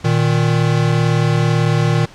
square tone pair together, 117.52 / 155.56 Hz, A#2 / D#3, +14 / 0 cents, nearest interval perfect fourth, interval 486 cents, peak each -16 dBFS, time 0.04-2.06 s, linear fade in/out 10 ms, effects pink hiss -41 dBFS RMS until 2.14 s + low-pass 6000 Hz 12 dB/octave

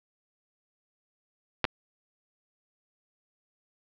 clicks, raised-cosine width 0.3 ms, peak -6 / -11 dBFS, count 2, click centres 1.643 / 1.651 s, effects low-pass 5000 Hz 12 dB/octave

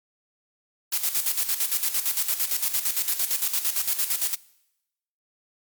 blue noise with tremolo, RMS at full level -23 dBFS, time 0.92-4.35 s, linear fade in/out 5 ms, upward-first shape square, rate 8.8 Hz, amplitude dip 65%, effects noise-tail reverb RT60 0.9 s tail -22 dB re dry + MP3 96 kbps

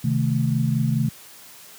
sine chord, A diminished, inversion first, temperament equal, 130.81 / 155.56 / 220 Hz, C3 / Eb3 / A3, 0 / 0 / 0 cents, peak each -21 / -23 / -24 dBFS, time 0.04-1.09 s, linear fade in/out 5 ms, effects white hiss -45 dBFS RMS until 1.78 s + high-pass 80 Hz 12 dB/octave

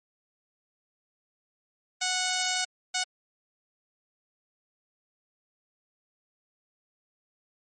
5% pulse tone bursts at uneven times, 737 Hz, F#5, 7 cents flat, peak -14 dBFS, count 2, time 2.01-2.65 / 2.94-3.04 s, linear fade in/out 10 ms, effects MP3 32 kbps

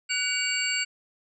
sine tone cluster, 1482 / 2274 / 2811 / 4559 / 7550 Hz, F#6 / C#7 / F7 / C#8 / A#8, +2 / +44 / +11 / +48 / +21 cents, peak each -33 / -29 / -31 / -31 / -32 dBFS, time 0.09-0.85 s, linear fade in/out 20 ms, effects none

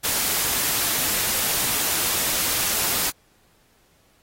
white noise, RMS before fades -23 dBFS, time 0.03-3.11 s, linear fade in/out 20 ms, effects pink hiss -61 dBFS RMS until 4.22 s + AAC 48 kbps

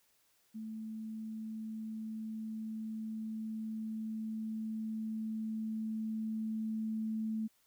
sine tone with level ramp, 219.6 Hz, A3, 3 cents flat, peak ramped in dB -40 to -33 dBFS, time 0.54-7.48 s, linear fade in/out 20 ms, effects white hiss -72 dBFS RMS until 7.66 s

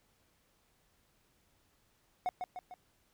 triangle tone with echo, 730 Hz, F#5, 24 cents flat, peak -28 dBFS, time 2.26-2.29 s, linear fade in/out 0 ms, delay 150 ms, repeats 3, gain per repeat -5 dB, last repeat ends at 2.74 s, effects pink hiss -72 dBFS RMS until 3.13 s

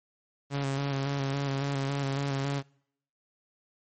sawtooth tone with vibrato, 138.59 Hz, C#3, in tune, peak -24 dBFS, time 0.5-2.63 s, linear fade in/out 50 ms, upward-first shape square, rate 3.6 Hz, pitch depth 25 cents each way, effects noise-tail reverb RT60 0.7 s tail -26 dB re dry + MP3 32 kbps

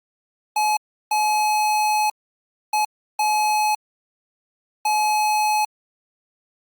square tone bursts at uneven times, 850 Hz, G#5, 40 cents sharp, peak -18 dBFS, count 5, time 0.56-0.77 / 1.11-2.1 / 2.73-2.85 / 3.19-3.75 / 4.85-5.65 s, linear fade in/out 5 ms, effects Opus 48 kbps

